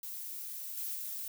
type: noise with level steps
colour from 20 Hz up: violet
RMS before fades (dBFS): -42 / -38 / -40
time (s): 0.03-1.28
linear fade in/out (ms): 2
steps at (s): 0.77 / 0.95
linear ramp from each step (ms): 5
effects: none